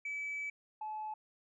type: tone pair in turn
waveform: sine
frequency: 2297 / 860.4 Hz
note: D7 / A5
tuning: -39 / -39 cents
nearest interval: octave + perfect fourth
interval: 1700 cents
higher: first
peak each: -35 / -37 dBFS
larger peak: first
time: 0.05-0.5 / 0.81-1.14 s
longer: first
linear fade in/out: 5 ms
effects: tanh soft clip ceiling -34 dBFS